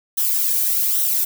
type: noise with flanger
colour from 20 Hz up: violet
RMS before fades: -19 dBFS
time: 0.17-1.25 s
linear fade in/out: 10 ms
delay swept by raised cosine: 0.42 to 1.52 ms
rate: 1.2 Hz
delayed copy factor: -0.55
effects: none